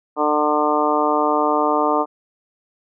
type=harmonic tone; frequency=150 Hz; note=D3; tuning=37 cents sharp; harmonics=2 / 3 / 4 / 5 / 6 / 7 / 8; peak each=-23 / -23 / -23 / -23 / -23 / -23 / -23 dBFS; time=0.16-2.06 s; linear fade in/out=50 ms; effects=none